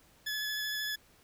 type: tone with vibrato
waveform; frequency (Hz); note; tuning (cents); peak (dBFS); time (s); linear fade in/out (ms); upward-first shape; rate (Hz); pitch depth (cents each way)
20% pulse; 1712; A6; -48; -28; 0.26-0.96; 10; sine; 13; 13
effects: pink hiss -63 dBFS RMS until 1.23 s